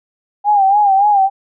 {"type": "tone with vibrato", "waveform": "sine", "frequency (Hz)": 803, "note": "G5", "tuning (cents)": 41, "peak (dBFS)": -8, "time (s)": [0.44, 1.3], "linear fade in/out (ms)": 50, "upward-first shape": "sine", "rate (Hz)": 3.5, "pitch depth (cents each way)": 79, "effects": []}